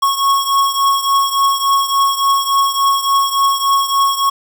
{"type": "beating tone pair", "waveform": "square", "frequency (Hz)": [1100, 1103.5], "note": ["C#6", "C#6"], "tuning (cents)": [-14, -8], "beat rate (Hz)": 3.5, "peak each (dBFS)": [-14, -18], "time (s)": [0.02, 4.3], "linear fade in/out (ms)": 10, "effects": ["7-bit"]}